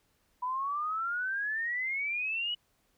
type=exponential sweep; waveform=sine; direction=up; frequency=983 to 2960 Hz; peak=-30 dBFS; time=0.42-2.55 s; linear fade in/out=10 ms; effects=pink hiss -72 dBFS RMS until 2.97 s